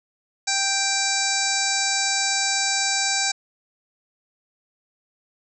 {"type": "harmonic tone with a mistuned harmonic", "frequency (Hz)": 784, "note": "G5", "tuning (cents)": 0, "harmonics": [1, 2, 3, 5, 6, 7, 8, 9, 10], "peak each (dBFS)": [-29, -29, -29, -29, -29, -29, -29, -29, -29], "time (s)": [0.47, 3.32], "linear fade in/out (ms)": 10, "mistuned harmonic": 10, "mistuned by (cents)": -25, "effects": []}